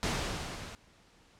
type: noise with level ramp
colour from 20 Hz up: pink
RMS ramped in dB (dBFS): -30 to -45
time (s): 0.03-0.75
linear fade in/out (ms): 0
effects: pink hiss -62 dBFS RMS until 1.39 s + low-pass 7000 Hz 12 dB/octave